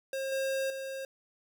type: tone with level steps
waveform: square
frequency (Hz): 536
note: C5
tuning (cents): +42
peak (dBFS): -33 / -30 / -37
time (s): 0.13-1.05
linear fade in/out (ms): 2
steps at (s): 0.32 / 0.7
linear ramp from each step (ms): 2
effects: none